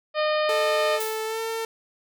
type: harmonic tone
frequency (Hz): 611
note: D#5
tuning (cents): -32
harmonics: 1 / 2 / 3 / 4 / 5 / 6 / 7 / 8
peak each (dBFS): -22 / -28 / -32 / -34 / -36 / -38 / -39 / -40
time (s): 0.14-1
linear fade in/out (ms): 50
type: tone with pitch glide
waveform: sawtooth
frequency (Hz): 438.8 to 450.9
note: A4 to A4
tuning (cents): -5 to +42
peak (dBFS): -23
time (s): 0.49-1.65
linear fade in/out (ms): 2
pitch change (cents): +47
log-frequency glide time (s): 1.25-1.41
type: noise with exponential decay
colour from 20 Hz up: blue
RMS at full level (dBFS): -29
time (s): 1-1.42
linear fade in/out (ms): 5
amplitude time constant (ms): 90
effects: none